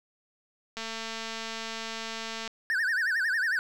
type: click train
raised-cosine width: 0.2 ms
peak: -19 dBFS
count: 385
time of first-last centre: 0.77-2.477 s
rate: 225 Hz
type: tone with vibrato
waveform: triangle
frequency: 1661.2 Hz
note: G#6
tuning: in tune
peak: -23 dBFS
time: 2.7-3.59 s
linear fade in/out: 0 ms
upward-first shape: sine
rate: 11 Hz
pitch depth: 200 cents each way
effects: none